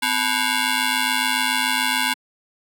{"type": "ring-modulated tone", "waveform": "10% pulse", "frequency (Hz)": 621, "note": "D#5", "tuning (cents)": -3, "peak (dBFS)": -7, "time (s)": [0.02, 2.14], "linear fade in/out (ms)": 10, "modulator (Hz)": 364, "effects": ["high-pass 300 Hz 12 dB/octave"]}